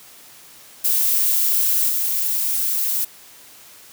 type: noise with level steps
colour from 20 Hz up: violet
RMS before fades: -18 / -21 dBFS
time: 0.84-3.05 s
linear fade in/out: 10 ms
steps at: 1.88 s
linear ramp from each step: 20 ms
effects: white hiss -45 dBFS RMS until 3.92 s + high-pass 80 Hz 12 dB/octave